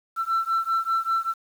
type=beating tone pair; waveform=sine; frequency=1338 / 1343.1 Hz; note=E6 / E6; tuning=+25 / +32 cents; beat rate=5.1 Hz; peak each=-23 dBFS; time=0.16-1.34 s; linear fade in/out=50 ms; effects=tanh soft clip ceiling -18 dBFS + 8-bit